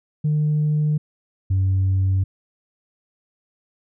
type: tone pair in turn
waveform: sine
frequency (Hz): 151.1 / 95.19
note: D3 / F#2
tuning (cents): +50 / +50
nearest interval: minor sixth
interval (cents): 800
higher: first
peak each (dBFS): -15 / -14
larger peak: second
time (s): 0.24-0.98 / 1.5-2.24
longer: neither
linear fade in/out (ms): 10
effects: tanh soft clip ceiling -14 dBFS